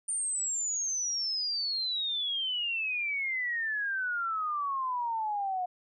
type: exponential sweep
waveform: sine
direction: down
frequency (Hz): 9130 to 717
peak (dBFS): -29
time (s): 0.08-5.66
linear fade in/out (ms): 10
effects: none